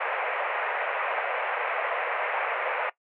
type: band-pass noise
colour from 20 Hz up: pink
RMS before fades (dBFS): -29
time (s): 0-2.9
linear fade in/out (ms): 10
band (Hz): 500 to 2500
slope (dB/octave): 48
effects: noise-tail reverb RT60 0.1 s tail -19 dB re dry